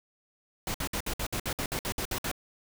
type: noise bursts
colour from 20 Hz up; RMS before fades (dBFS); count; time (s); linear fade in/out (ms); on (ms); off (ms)
pink; -32; 13; 0.67-2.315; 2; 73; 58
effects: none